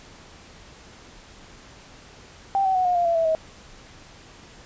sine tone with pitch steps, 784 / 761.2 / 739.1 / 717.7 / 696.9 / 676.6 / 657 / 637.9 Hz, G5 / F#5 / F#5 / F5 / F5 / E5 / E5 / D#5, 0 / +49 / -2 / +47 / -4 / +45 / -6 / +43 cents, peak -18 dBFS, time 2.55-3.35 s, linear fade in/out 0 ms, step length 100 ms, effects pink hiss -47 dBFS RMS until 4.65 s + resampled to 16000 Hz

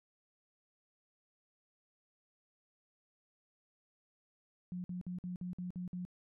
sine tone bursts, 179.5 Hz, F3, 48 cents sharp, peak -38 dBFS, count 8, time 4.72-6.051 s, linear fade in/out 0 ms, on 120 ms, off 53 ms, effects none

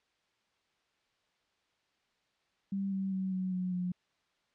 sine tone with pitch steps, 196 / 192.63 / 189.32 / 186.07 / 182.87 / 179.73 Hz, G3 / G3 / F#3 / F#3 / F#3 / F3, 0 / -30 / +40 / +10 / -20 / +50 cents, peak -31 dBFS, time 2.72-3.92 s, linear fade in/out 5 ms, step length 200 ms, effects white hiss -75 dBFS RMS until 4.54 s + low-pass 4000 Hz 12 dB/octave

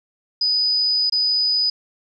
sine tone with dropouts, 4978 Hz, D#8, in tune, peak -16 dBFS, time 0.41-1.7 s, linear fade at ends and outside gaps 5 ms, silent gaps 1.098-1.122 s, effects none

